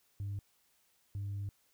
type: tone bursts at uneven times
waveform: sine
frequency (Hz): 100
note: G2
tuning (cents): +35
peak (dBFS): -34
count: 2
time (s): 0.2-0.39 / 1.15-1.49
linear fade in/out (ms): 0
effects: tanh soft clip ceiling -34 dBFS + white hiss -72 dBFS RMS until 1.73 s